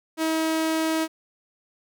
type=tone; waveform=sawtooth; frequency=320 Hz; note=D#4; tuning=49 cents sharp; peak=-18 dBFS; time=0.17-1.08 s; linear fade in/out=50 ms; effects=none